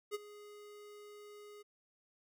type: tone with ADSR envelope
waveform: square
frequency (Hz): 415.3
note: G#4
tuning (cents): 0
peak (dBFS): -35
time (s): 0.11-1.63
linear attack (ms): 37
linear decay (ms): 24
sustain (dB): -17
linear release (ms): 17
effects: none